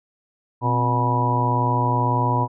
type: harmonic tone with a mistuned harmonic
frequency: 121.8 Hz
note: B2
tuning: 24 cents flat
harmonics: 1 / 2 / 3 / 4 / 5 / 6 / 7 / 8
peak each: -21 / -28 / -31 / -32 / -32 / -32 / -29 / -21 dBFS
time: 0.61-2.48 s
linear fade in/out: 50 ms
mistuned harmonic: 2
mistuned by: +110 cents
effects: none